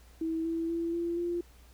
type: tone with pitch steps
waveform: sine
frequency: 324.6 / 329.9 / 335.3 / 340.7 / 346.3 Hz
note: E4 / E4 / E4 / F4 / F4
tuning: -27 / +1 / +30 / -43 / -15 cents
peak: -29 dBFS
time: 0.21-1.41 s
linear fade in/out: 5 ms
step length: 240 ms
effects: added 60 Hz sine -54 dBFS peak until 1.73 s + pink hiss -61 dBFS RMS until 1.73 s